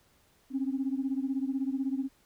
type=beating tone pair; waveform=sine; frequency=262.8 / 278.8 Hz; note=C4 / C#4; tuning=+8 / +10 cents; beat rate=16 Hz; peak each=-30 / -32 dBFS; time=0.5-2.09 s; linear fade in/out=50 ms; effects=tanh soft clip ceiling -21 dBFS + pink hiss -66 dBFS RMS until 2.25 s